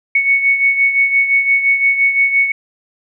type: beating tone pair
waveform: sine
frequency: 2217 / 2222.8 Hz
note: C#7 / C#7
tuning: 0 / +4 cents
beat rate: 5.8 Hz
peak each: -11 / -18 dBFS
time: 0.15-2.52 s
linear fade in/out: 5 ms
effects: none